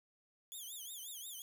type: tone with vibrato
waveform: 5% pulse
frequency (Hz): 3351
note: G#7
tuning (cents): +15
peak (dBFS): -38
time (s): 0.52-1.42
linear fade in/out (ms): 0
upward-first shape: triangle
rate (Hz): 5.6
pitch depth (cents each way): 210
effects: 11-bit